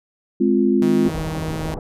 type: chord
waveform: sine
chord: F minor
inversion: first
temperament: just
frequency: 209.5 / 261.9 / 349.2 Hz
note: Ab3 / C4 / F4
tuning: +15 / +2 / 0 cents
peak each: -18 dBFS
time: 0.4-1.09 s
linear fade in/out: 10 ms
type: tone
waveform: sawtooth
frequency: 158.3 Hz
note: D#3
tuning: 30 cents sharp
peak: -21 dBFS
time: 0.82-1.74 s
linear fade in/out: 0 ms
type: low-pass noise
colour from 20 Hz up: pink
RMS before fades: -29 dBFS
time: 1.05-1.79 s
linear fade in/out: 2 ms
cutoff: 860 Hz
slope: 24 dB/octave
effects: resampled to 32000 Hz